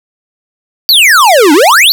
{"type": "exponential two-way sweep", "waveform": "square", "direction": "down then up", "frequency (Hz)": [4699, 277.2, 4699], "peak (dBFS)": -3, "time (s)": [0.89, 1.92], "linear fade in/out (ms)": 0, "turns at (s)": 1.53, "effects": []}